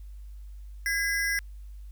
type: ring-modulated tone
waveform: square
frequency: 1828 Hz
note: A#6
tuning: 34 cents flat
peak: -23 dBFS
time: 0.86-1.39 s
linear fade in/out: 0 ms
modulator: 187 Hz
effects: added 50 Hz sine -40 dBFS peak until 1.91 s + white hiss -68 dBFS RMS until 1.91 s